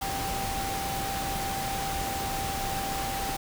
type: tone in noise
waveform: sine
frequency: 784 Hz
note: G5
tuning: in tune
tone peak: -32 dBFS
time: 0.01-3.37 s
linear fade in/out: 10 ms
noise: pink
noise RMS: -33 dBFS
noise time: 0.01-3.37 s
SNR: -2 dB
effects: none